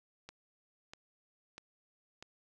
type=click train; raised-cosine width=0.2 ms; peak=-30 dBFS; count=4; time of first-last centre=0.29-2.225 s; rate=1.55 Hz; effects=none